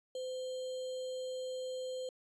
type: tone with sample-and-hold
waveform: sine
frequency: 512 Hz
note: C5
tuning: 38 cents flat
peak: -37 dBFS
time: 0.15-2.09 s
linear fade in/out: 2 ms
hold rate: 3675 Hz
effects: resampled to 22050 Hz